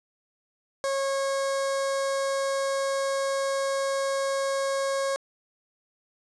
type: tone with notch filter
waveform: sawtooth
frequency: 546 Hz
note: C#5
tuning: 26 cents flat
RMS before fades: -27 dBFS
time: 0.84-5.16 s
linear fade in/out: 0 ms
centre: 2700 Hz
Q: 1.3
effects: resampled to 22050 Hz + 9-bit

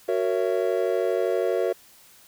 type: chord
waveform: triangle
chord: F# dominant seventh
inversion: none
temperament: just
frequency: 370 / 462.5 / 555 / 666 Hz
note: F#4 / A#4 / C#5 / E5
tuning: 0 / -14 / +2 / +18 cents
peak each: -24 / -24 / -26 / -27 dBFS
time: 0.08-1.73 s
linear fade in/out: 10 ms
effects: white hiss -53 dBFS RMS until 2.27 s

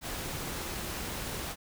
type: noise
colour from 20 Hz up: pink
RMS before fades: -37 dBFS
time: 0.01-1.56 s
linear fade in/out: 50 ms
effects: none

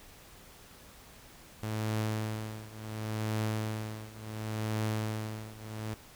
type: tone with tremolo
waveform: sawtooth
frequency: 108.7 Hz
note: A2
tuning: 21 cents flat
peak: -25 dBFS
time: 1.63-5.94 s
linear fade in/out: 0 ms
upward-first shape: triangle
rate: 0.7 Hz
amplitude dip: 90%
effects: pink hiss -54 dBFS RMS until 6.15 s

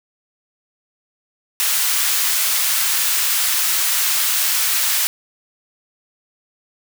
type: high-pass noise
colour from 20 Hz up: white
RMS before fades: -18 dBFS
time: 1.6-5.07 s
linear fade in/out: 0 ms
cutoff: 1200 Hz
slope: 12 dB/octave
effects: none

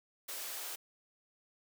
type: high-pass noise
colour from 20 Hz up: white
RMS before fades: -42 dBFS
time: 0.28-0.76 s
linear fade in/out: 10 ms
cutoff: 360 Hz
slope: 24 dB/octave
effects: none

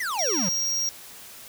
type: exponential sweep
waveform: square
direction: down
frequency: 2093 to 164.81 Hz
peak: -27 dBFS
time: 0-0.49 s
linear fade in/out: 5 ms
type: tone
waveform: square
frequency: 5630 Hz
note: F8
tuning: 13 cents sharp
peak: -24 dBFS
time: 0.19-0.89 s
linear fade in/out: 0 ms
effects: white hiss -44 dBFS RMS until 1.48 s

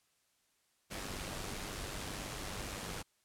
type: noise with amplitude modulation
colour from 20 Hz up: pink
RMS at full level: -40 dBFS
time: 0.9-3.03 s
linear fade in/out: 20 ms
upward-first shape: sine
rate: 98 Hz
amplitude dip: 45%
effects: white hiss -75 dBFS RMS until 3.24 s + low-pass 11000 Hz 12 dB/octave

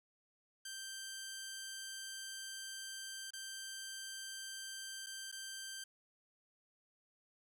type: tone with dropouts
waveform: 10% pulse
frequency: 1568 Hz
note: G6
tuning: in tune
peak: -36 dBFS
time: 0.65-5.84 s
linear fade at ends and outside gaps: 5 ms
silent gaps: 3.306-3.334 / 5.063-5.067 / 5.316-5.324 s
effects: none

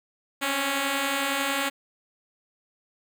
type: beating tone pair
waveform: 5% pulse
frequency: 267 / 278 Hz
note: C4 / C#4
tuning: +35 / +5 cents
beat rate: 11 Hz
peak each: -21 / -14 dBFS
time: 0.41-1.7 s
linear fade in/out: 20 ms
effects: none

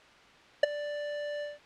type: tone with ADSR envelope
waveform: square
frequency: 587.3 Hz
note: D5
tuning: in tune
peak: -15 dBFS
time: 0.63-1.59 s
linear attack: 5 ms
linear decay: 13 ms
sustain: -19 dB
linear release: 170 ms
effects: white hiss -55 dBFS RMS until 1.65 s + low-pass 3000 Hz 12 dB/octave

